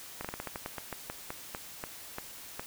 slowing click train, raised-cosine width 0.5 ms, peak -21 dBFS, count 16, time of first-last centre 0.21-2.595 s, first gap 36 ms, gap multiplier 1.19, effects white hiss -47 dBFS RMS until 2.66 s

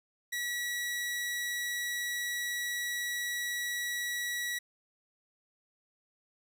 sawtooth tone, 1934 Hz, B6, 37 cents flat, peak -29 dBFS, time 0.32-4.59 s, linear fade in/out 10 ms, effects none

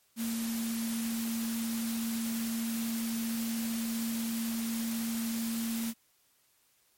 sine tone in noise, 228.4 Hz, A#3, 35 cents flat, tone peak -31 dBFS, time 0.16-5.94 s, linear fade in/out 50 ms, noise white, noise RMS -40 dBFS, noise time 0.16-5.94 s, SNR +6 dB, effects white hiss -69 dBFS RMS until 6.97 s + MP3 64 kbps

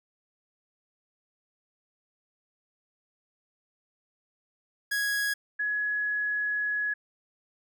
45% pulse / sine tone pair in turn, 1661.2 / 1684.4 Hz, G#6 / G#6, 0 / +24 cents, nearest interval unison, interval 24 cents, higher second, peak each -26 dBFS, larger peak neither, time 4.91-5.34 / 5.59-6.94 s, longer second, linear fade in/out 10 ms, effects none

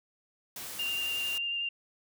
white noise, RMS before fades -41 dBFS, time 0.56-1.38 s, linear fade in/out 2 ms
sine tone with vibrato, 2794 Hz, F7, in tune, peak -30 dBFS, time 0.79-1.69 s, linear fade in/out 5 ms, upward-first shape square, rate 11 Hz, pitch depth 10 cents each way
effects none

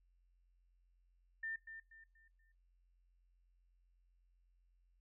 sine tone with echo, 1801 Hz, A6, 40 cents sharp, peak -40 dBFS, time 1.43-1.56 s, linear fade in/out 5 ms, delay 240 ms, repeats 4, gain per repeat -9 dB, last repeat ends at 2.52 s, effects noise-tail reverb RT60 0.3 s tail -25 dB re dry + added 44 Hz sine -70 dBFS peak until 5 s

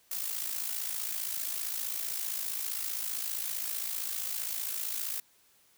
blue noise with amplitude modulation, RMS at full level -32 dBFS, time 0.11-5.2 s, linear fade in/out 5 ms, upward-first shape sine, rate 55.3 Hz, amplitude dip 65%, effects white hiss -65 dBFS RMS until 5.77 s

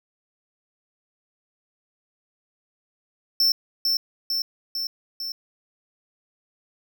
square tone with echo, 5370 Hz, E8, 31 cents sharp, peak -17 dBFS, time 3.4-3.52 s, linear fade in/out 2 ms, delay 450 ms, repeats 4, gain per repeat -3 dB, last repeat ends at 5.32 s, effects none

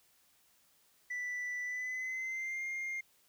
sine tone with pitch glide, 1975.5 to 2117 Hz, B6 to C7, 0 to +20 cents, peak -33 dBFS, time 1.1-3.01 s, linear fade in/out 10 ms, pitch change +120 cents, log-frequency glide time 1.63-2.64 s, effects tanh soft clip ceiling -35 dBFS + white hiss -69 dBFS RMS until 3.28 s

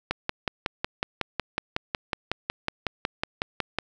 click train, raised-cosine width 0.3 ms, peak -9 dBFS, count 21, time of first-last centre 0.11-3.786 s, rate 5.44 Hz, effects none

